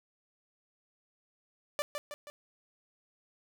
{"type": "tone with echo", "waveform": "sawtooth", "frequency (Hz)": 587.3, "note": "D5", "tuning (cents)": 0, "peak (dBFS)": -26, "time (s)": [1.79, 1.82], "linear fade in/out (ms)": 0, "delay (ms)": 160, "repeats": 3, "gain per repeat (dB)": -5, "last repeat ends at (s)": 2.3, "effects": []}